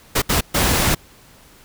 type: noise bursts at uneven times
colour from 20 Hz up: pink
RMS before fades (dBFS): -17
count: 3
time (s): 0.15-0.22 / 0.29-0.41 / 0.54-0.95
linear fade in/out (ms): 10
effects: pink hiss -48 dBFS RMS until 1.64 s